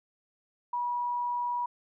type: tone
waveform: sine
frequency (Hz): 969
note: B5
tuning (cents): -33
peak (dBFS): -28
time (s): 0.73-1.66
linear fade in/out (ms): 5
effects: none

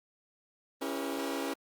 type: chord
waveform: sawtooth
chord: C# diminished seventh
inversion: none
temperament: just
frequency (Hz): 277.2 / 332.6 / 399.1 / 479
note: C#4 / E4 / G4 / Bb4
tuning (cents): 0 / +16 / +31 / +47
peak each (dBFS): -32 / -35 / -36 / -36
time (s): 0.81-1.54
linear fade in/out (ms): 10
effects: Opus 32 kbps

